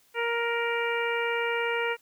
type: harmonic tone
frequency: 468.3 Hz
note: A#4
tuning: 8 cents sharp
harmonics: 1 / 2 / 3 / 4 / 5 / 6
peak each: -29 / -33 / -33 / -34 / -33 / -38 dBFS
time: 0.14-1.97 s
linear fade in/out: 50 ms
effects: white hiss -63 dBFS RMS until 2.01 s